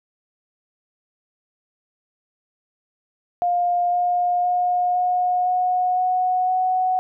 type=tone with pitch steps; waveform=sine; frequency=706 / 711.7 / 717.5 / 723.3 / 729.2 / 735.1 / 741.1 Hz; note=F5 / F5 / F5 / F#5 / F#5 / F#5 / F#5; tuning=+19 / +33 / +47 / -39 / -25 / -11 / +3 cents; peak=-17 dBFS; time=3.42-6.99 s; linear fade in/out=0 ms; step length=510 ms; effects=none